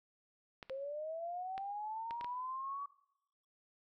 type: clicks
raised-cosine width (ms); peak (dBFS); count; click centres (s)
0.3; -30; 6; 0.628 / 0.697 / 1.579 / 2.109 / 2.211 / 2.245
type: linear sweep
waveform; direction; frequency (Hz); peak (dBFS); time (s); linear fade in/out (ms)
sine; up; 523.3 to 1140; -39; 0.7-2.86; 5
effects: noise-tail reverb RT60 0.8 s tail -19 dB re dry